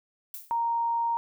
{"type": "noise with exponential decay", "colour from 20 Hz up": "violet", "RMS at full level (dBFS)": -36, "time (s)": [0.34, 0.61], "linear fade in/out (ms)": 1, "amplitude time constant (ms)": 58}
{"type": "tone", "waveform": "sine", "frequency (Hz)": 931, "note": "A#5", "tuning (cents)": -2, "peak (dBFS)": -24, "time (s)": [0.51, 1.17], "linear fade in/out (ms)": 0}
{"effects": []}